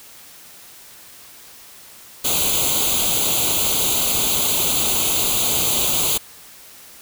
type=noise with comb filter; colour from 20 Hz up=white; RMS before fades=-19 dBFS; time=2.24-6.18 s; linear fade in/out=10 ms; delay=0.28 ms; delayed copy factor=+0.85; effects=white hiss -43 dBFS RMS until 7.01 s